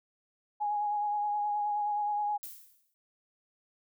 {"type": "tone with vibrato", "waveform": "sine", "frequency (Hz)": 830.6, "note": "G#5", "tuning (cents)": 0, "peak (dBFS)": -28, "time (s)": [0.6, 2.38], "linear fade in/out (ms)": 20, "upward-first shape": "sine", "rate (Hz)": 9.5, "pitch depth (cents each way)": 21}
{"type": "noise with exponential decay", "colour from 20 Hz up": "violet", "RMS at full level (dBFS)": -40, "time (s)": [2.43, 2.94], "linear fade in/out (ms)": 0, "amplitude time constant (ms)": 110}
{"effects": []}